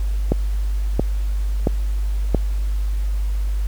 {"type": "click train", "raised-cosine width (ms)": 2, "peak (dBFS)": -3, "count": 4, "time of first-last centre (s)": [0.32, 2.347], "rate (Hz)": 1.48, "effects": ["added 50 Hz sine -18 dBFS peak until 3.67 s", "pink hiss -44 dBFS RMS until 3.67 s"]}